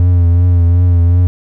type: tone with vibrato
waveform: triangle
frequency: 87.31 Hz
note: F2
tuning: in tune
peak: -4 dBFS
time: 0-1.27 s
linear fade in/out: 0 ms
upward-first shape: triangle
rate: 2.7 Hz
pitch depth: 46 cents each way
effects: none